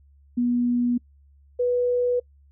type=tone pair in turn; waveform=sine; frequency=242.7 / 491 Hz; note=B3 / B4; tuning=-30 / -10 cents; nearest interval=octave; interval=1220 cents; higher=second; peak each=-19 dBFS; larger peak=neither; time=0.37-0.98 / 1.59-2.2 s; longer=neither; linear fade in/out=10 ms; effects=noise-tail reverb RT60 0.1 s tail -25 dB re dry + added 70 Hz sine -52 dBFS peak until 2.51 s